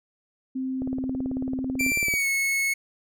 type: tone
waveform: sine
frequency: 261.3 Hz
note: C4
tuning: 2 cents flat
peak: -26 dBFS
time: 0.55-1.91 s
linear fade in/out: 10 ms
type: click train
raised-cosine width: 2 ms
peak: -21 dBFS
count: 25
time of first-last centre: 0.82-2.139 s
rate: 18.2 Hz
type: tone with pitch glide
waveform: 45% pulse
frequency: 2349 to 2192 Hz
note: D7 to C#7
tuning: 0 to -20 cents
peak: -22 dBFS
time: 1.79-2.74 s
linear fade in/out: 10 ms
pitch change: -120 cents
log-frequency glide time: 2.01-2.27 s
effects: none